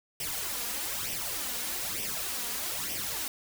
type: noise with flanger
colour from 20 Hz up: white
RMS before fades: -34 dBFS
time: 0.2-3.28 s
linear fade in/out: 2 ms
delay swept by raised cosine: 0.35 to 4.25 ms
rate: 1.1 Hz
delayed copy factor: +0.7
effects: none